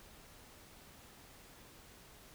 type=silence; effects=pink hiss -58 dBFS RMS until 2.34 s